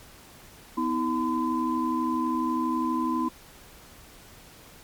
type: tone cluster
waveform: sine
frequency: 249.2 / 321.4 / 1017 Hz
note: B3 / E4 / C6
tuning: +16 / -44 / -50 cents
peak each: -28 dBFS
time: 0.77-3.29 s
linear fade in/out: 10 ms
effects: pink hiss -50 dBFS RMS until 4.83 s + MP3 96 kbps